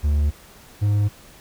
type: tone pair in turn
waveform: triangle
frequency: 73.5 / 103.2 Hz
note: D2 / G#2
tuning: +2 / -10 cents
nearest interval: tritone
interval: 588 cents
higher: second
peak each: -14 dBFS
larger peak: neither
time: 0.03-0.31 / 0.81-1.09 s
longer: neither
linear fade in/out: 20 ms
effects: pink hiss -47 dBFS RMS until 1.4 s